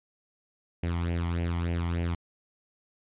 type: tone with flanger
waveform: sawtooth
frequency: 85.4 Hz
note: F2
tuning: 38 cents flat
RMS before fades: -29 dBFS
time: 0.83-2.15 s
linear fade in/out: 5 ms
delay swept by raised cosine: 0.4 to 0.97 ms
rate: 3.4 Hz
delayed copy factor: +0.7
effects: resampled to 8000 Hz